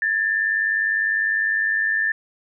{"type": "tone pair together", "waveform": "sine", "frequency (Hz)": [1680.1, 1780], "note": ["G#6", "A6"], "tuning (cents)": [20, 20], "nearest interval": "minor second", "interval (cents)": 100, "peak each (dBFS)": [-25, -19], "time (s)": [0.02, 2.12], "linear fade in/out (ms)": 2, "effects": []}